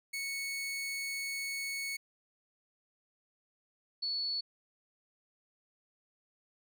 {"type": "tone pair in turn", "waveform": ["sawtooth", "sine"], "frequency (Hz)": [2212, 4424], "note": ["C#7", "C#8"], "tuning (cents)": [-4, -4], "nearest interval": "octave", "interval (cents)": 1200, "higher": "second", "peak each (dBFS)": [-32, -32], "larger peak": "neither", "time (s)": [[0.13, 1.97], [4.02, 4.41]], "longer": "first", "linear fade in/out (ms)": 10, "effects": []}